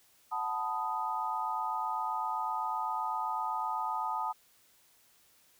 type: chord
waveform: sine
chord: B dominant seventh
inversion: second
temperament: equal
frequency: 740 / 880 / 987.8 / 1244.5 Hz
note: F#5 / A5 / B5 / D#6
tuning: 0 / 0 / 0 / 0 cents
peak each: -40 / -34 / -39 / -36 dBFS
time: 0.31-4.33 s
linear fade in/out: 20 ms
effects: white hiss -65 dBFS RMS until 5.59 s